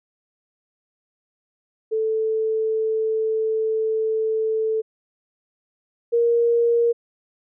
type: tone pair in turn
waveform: sine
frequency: 440 / 469.1 Hz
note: A4 / A#4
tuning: 0 / +11 cents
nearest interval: minor second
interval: 111 cents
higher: second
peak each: -19 / -15 dBFS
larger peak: second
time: 1.91-4.82 / 6.12-6.93 s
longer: first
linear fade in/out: 20 ms
effects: none